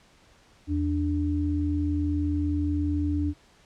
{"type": "tone pair together", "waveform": "sine", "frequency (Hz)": [82.42, 293.7], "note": ["E2", "D4"], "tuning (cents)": [0, 0], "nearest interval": "octave + minor seventh", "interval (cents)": 2200, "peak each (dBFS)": -26, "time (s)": [0.67, 3.34], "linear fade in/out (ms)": 50, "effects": ["pink hiss -58 dBFS RMS until 3.65 s", "low-pass 7000 Hz 12 dB/octave"]}